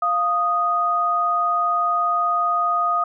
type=tone pair together; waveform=sine; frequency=697 / 1242 Hz; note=F5 / D#6; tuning=-4 / -3 cents; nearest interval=minor seventh; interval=1001 cents; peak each=-24 / -18 dBFS; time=0.02-3.04 s; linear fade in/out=5 ms; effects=none